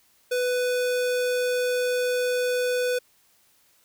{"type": "tone", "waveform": "square", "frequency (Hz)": 496.9, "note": "B4", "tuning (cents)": 11, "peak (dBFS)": -23, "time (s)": [0.31, 2.99], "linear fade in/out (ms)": 10, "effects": ["white hiss -62 dBFS RMS until 3.84 s"]}